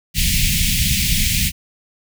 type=band-stop noise; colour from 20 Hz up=pink; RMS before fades=-17 dBFS; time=0.14-1.52 s; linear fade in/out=50 ms; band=210 to 2100 Hz; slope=48 dB/octave; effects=none

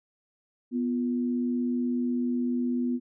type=tone pair together; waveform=sine; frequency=246 / 346.3 Hz; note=B3 / F4; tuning=-7 / -15 cents; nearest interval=tritone; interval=592 cents; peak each=-25 / -35 dBFS; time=0.71-3 s; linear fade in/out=50 ms; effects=none

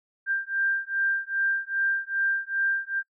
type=beating tone pair; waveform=sine; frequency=1584 / 1586.5 Hz; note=G6 / G6; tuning=+18 / +20 cents; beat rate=2.5 Hz; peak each=-27 dBFS; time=0.26-3.03 s; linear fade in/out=50 ms; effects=noise-tail reverb RT60 0.1 s tail -23 dB re dry

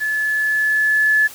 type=tone with level ramp; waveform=sine; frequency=1723 Hz; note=A6; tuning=37 cents flat; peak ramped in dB=-18 to -11 dBFS; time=0-1.28 s; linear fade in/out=20 ms; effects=white hiss -38 dBFS RMS until 1.34 s

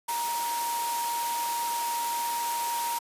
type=tone in noise; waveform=sine; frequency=941 Hz; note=A#5; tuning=16 cents sharp; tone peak=-28 dBFS; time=0.08-2.99 s; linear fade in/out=10 ms; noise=white; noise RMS=-34 dBFS; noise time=0.08-2.99 s; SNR=+3 dB; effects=high-pass 300 Hz 12 dB/octave + resampled to 32000 Hz

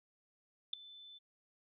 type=tone with ADSR envelope; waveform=sine; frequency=3520 Hz; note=A7; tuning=in tune; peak=-29 dBFS; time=0.73-1.19 s; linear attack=5 ms; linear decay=3 ms; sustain=-23 dB; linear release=21 ms; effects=none

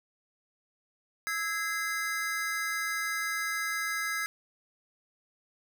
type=tone cluster; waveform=square; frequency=1305 / 1651 / 2065 Hz; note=E6 / G#6 / C7; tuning=-18 / -11 / -23 cents; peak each=-38 / -34 / -35 dBFS; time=1.27-4.26 s; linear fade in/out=0 ms; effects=none

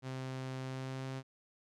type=tone with pitch glide; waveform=sawtooth; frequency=130.8 to 132.32 Hz; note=C3 to C3; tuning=0 to +20 cents; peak=-35 dBFS; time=0.02-1.23 s; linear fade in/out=50 ms; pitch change=+20 cents; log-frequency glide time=0.6-1.06 s; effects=low-pass 7000 Hz 12 dB/octave

